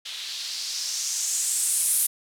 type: noise with low-pass filter sweep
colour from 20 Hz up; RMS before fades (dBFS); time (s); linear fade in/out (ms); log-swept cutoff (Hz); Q
violet; -27; 0.05-2.07; 10; 3400 to 11000; 2.8
effects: none